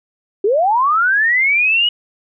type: linear sweep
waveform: sine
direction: up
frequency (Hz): 374.1 to 2934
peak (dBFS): -11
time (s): 0.44-1.89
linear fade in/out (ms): 5
effects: none